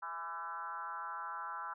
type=tone with frequency modulation; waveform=sine; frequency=1174.7 Hz; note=D6; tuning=in tune; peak=-39 dBFS; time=0.02-1.74 s; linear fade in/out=10 ms; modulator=172 Hz; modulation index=1.8; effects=none